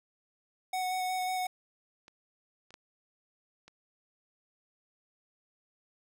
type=tone with vibrato; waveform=square; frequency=740 Hz; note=F#5; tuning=in tune; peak=-31 dBFS; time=0.73-1.47 s; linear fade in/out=5 ms; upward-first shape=square; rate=5.5 Hz; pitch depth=10 cents each way
type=clicks; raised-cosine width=0.2 ms; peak=-39 / -35 / -35 / -37 / -30 / -35 dBFS; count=6; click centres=1.224 / 1.458 / 2.081 / 2.706 / 2.741 / 3.68 s
effects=none